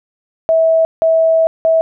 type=tone bursts at uneven times; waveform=sine; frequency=650 Hz; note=E5; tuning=24 cents flat; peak=-8 dBFS; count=3; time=0.49-0.85 / 1.02-1.47 / 1.65-1.81 s; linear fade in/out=0 ms; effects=none